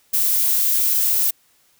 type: noise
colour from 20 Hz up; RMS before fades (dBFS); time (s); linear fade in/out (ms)
violet; -18; 0.13-1.31; 10
effects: white hiss -59 dBFS RMS until 1.79 s